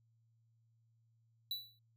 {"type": "tone with exponential decay", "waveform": "square", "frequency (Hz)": 3951, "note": "B7", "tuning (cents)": 0, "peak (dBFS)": -35, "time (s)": [1.51, 1.79], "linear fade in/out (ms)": 2, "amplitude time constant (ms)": 59, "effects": ["added 114 Hz sine -70 dBFS peak until 1.96 s"]}